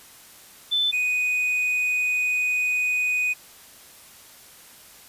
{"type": "tone pair in turn", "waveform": ["sine", "triangle"], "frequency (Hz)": [3519, 2488], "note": ["A7", "D#7"], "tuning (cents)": [0, -1], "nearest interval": "tritone", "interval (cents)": 601, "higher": "first", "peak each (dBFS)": -19, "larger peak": "neither", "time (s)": [[0.71, 0.92], [0.92, 3.34]], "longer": "second", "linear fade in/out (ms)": 20, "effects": ["white hiss -48 dBFS RMS until 5.08 s", "resampled to 32000 Hz"]}